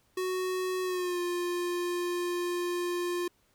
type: tone with pitch glide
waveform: square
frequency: 370 to 352.1 Hz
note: F#4 to F4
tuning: 0 to +14 cents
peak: -30 dBFS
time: 0.17-3.28 s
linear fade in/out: 5 ms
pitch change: -86 cents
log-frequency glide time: 0.83-1.2 s
effects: pink hiss -69 dBFS RMS until 3.54 s